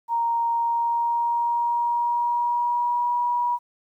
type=tone with pitch glide; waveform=sine; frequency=932.3 to 965.2 Hz; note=A#5 to B5; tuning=0 to -40 cents; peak=-20 dBFS; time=0.08-3.59 s; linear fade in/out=50 ms; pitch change=+60 cents; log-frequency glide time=0.52-3.13 s; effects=10-bit